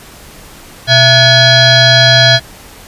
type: tone with frequency modulation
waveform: sine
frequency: 1709 Hz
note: G#6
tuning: 49 cents sharp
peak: -3 dBFS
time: 0.87-2.4 s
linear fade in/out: 50 ms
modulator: 792 Hz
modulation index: 3.7
effects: pink hiss -35 dBFS RMS until 2.87 s + resampled to 32000 Hz